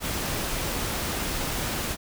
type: noise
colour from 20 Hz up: pink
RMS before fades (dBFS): -29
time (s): 0-1.97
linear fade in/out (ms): 50
effects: none